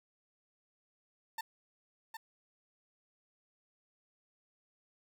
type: tone with echo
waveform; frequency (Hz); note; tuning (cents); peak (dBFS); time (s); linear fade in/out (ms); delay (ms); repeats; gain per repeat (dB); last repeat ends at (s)
30% pulse; 898; A5; +35; -34; 1.38-1.41; 5; 760; 1; -6; 2.17
effects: none